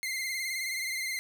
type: tone with vibrato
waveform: sawtooth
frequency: 2093 Hz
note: C7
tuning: in tune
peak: -28 dBFS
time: 0.03-1.19 s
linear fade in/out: 0 ms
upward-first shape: sine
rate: 19 Hz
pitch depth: 52 cents each way
effects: none